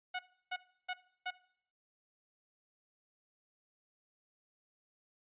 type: tone bursts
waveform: 15% pulse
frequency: 733 Hz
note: F#5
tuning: 16 cents flat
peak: -29 dBFS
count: 4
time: 0.14-1.308 s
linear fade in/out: 10 ms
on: 52 ms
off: 320 ms
effects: noise-tail reverb RT60 0.6 s tail -19 dB re dry + resampled to 8000 Hz